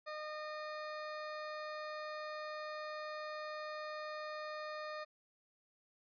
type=tone; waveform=20% pulse; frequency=611 Hz; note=D#5; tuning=32 cents flat; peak=-37 dBFS; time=0.06-5.05 s; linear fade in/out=20 ms; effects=resampled to 11025 Hz